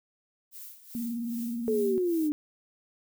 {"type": "noise with tremolo", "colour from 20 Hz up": "violet", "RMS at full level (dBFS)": -43, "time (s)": [0.51, 2.31], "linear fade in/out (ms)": 50, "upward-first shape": "sine", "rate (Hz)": 2.5, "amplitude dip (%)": 75}
{"type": "tone with vibrato", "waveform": "sine", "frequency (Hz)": 234.4, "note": "A#3", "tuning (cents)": 10, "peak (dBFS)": -30, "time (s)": [0.95, 1.98], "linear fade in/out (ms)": 0, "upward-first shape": "sine", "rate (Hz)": 19, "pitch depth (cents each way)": 48}
{"type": "linear sweep", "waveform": "sine", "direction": "down", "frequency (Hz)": [440.9, 292.4], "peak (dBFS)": -24, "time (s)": [1.68, 2.32], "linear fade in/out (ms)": 0}
{"effects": []}